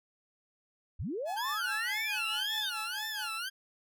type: linear sweep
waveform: sine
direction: up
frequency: 46.25 to 3719 Hz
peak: -33 dBFS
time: 0.99-2.7 s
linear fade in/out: 10 ms
type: tone with tremolo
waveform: sawtooth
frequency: 853 Hz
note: G#5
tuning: 46 cents sharp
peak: -36 dBFS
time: 1.25-3.39 s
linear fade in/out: 50 ms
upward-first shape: sine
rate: 4.7 Hz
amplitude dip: 80%
type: tone with vibrato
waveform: 20% pulse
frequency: 1532 Hz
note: G6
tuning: 40 cents flat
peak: -30 dBFS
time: 1.36-3.5 s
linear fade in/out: 20 ms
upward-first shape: sine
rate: 1.9 Hz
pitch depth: 260 cents each way
effects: none